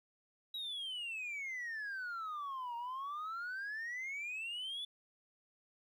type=exponential two-way sweep; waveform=sine; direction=down then up; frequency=3887 to 930 to 3491 Hz; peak=-37 dBFS; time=0.54-4.85 s; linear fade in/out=5 ms; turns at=2.76 s; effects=tanh soft clip ceiling -38 dBFS + 12-bit